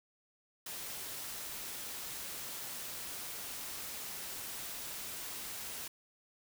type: noise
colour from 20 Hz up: white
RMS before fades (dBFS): -43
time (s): 0.66-5.88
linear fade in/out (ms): 5
effects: none